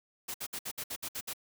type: noise bursts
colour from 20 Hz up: white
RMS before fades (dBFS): -38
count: 9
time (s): 0.28-1.335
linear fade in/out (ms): 10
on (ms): 63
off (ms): 61
effects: none